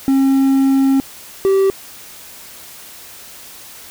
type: tone pair in turn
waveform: triangle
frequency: 270 / 387.8 Hz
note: C#4 / G4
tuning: -45 / -19 cents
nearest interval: tritone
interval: 626 cents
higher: second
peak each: -8 dBFS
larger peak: neither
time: 0.08-1 / 1.45-1.7 s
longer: first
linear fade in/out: 0 ms
effects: white hiss -37 dBFS RMS until 3.9 s